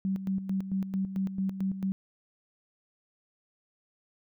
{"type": "tone with tremolo", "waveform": "sine", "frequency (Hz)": 192, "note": "G3", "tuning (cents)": -36, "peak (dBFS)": -26, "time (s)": [0.05, 1.92], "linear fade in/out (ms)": 0, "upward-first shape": "square", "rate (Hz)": 4.5, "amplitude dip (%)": 65, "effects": []}